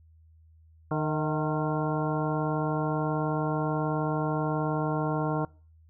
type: harmonic tone with a mistuned harmonic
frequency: 153.1 Hz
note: D#3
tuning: 28 cents flat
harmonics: 1 / 2 / 3 / 4 / 5 / 6 / 7 / 9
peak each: -29 / -32 / -34 / -35 / -36 / -37 / -37 / -39 dBFS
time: 0.91-5.45 s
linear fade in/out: 2 ms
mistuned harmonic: 4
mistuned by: +52 cents
effects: noise-tail reverb RT60 0.4 s tail -24 dB re dry + added 80 Hz sine -54 dBFS peak until 5.89 s